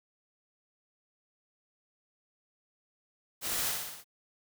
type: noise with echo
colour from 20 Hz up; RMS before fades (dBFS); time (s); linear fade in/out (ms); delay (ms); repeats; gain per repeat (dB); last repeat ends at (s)
white; -34; 3.41-3.74; 50; 61; 5; -3; 4.045
effects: none